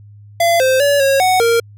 square tone with pitch steps, 681 / 521 / 570 / 546 / 742 / 464.2 Hz, F5 / C5 / C#5 / C#5 / F#5 / A#4, -44 / -7 / +48 / -26 / +5 / -7 cents, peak -11 dBFS, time 0.4-1.6 s, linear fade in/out 5 ms, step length 200 ms, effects added 103 Hz sine -37 dBFS peak until 1.77 s

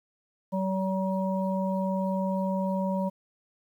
harmonic tone, 190.1 Hz, F#3, 47 cents sharp, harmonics 1 / 3 / 5, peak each -27 / -31 / -34 dBFS, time 0.52-3.1 s, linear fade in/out 20 ms, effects 10-bit

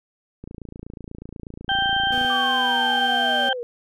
click train, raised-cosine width 3 ms, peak -23 dBFS, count 52, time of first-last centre 0.44-2.249 s, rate 28.2 Hz
harmonic tone, 784 Hz, G5, in tune, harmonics 1 / 2 / 4, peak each -23 / -23 / -23 dBFS, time 1.69-3.53 s, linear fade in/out 2 ms
25% pulse tone with pitch glide, 247.8 to 243.1 Hz, B3 to B3, +6 to -27 cents, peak -26 dBFS, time 2.12-3.49 s, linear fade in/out 2 ms, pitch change -33 cents, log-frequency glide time 2.57-2.83 s
sine linear sweep, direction down, 1182 to 466.2 Hz, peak -27 dBFS, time 2.3-3.63 s, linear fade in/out 0 ms
effects none

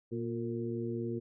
harmonic tone with a mistuned harmonic, 117.7 Hz, A#2, 17 cents sharp, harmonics 1 / 2 / 3 / 4, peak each -39 / -38 / -37 / -42 dBFS, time 0.11-1.2 s, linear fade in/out 20 ms, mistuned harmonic 4, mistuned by -49 cents, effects none

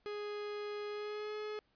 45% pulse tone with pitch glide, 415.3 to 424.3 Hz, G#4 to G#4, 0 to +37 cents, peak -39 dBFS, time 0.06-1.59 s, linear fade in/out 0 ms, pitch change +37 cents, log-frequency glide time 0.88-1.35 s, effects pink hiss -75 dBFS RMS until 1.75 s + resampled to 11025 Hz

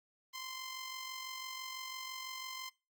10% pulse tone with amplitude modulation, 1040 Hz, C6, 11 cents flat, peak -32 dBFS, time 0.33-2.7 s, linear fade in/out 20 ms, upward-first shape sine, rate 46 Hz, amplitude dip 45%, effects noise-tail reverb RT60 0.3 s tail -23 dB re dry + AAC 64 kbps

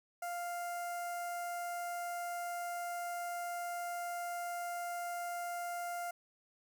sawtooth tone with notch filter, 698.5 Hz, F5, in tune, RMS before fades -40 dBFS, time 0.22-6.11 s, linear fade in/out 5 ms, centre 3600 Hz, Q 0.62, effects none

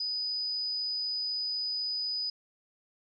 sine tone, 4978 Hz, D#8, in tune, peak -30 dBFS, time 0-2.3 s, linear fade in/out 5 ms, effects none

